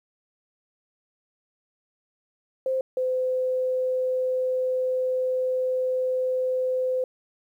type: tone pair in turn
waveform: sine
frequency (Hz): 523.3 / 511.9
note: C5 / C5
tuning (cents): 0 / -38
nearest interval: unison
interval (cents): 38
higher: first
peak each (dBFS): -22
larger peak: neither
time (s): 2.66-2.81 / 2.97-7.04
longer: second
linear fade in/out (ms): 2
effects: 10-bit